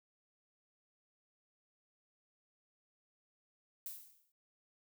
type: noise with exponential decay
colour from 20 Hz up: violet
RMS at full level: -42 dBFS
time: 3.86-4.32 s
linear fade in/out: 2 ms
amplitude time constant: 98 ms
effects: none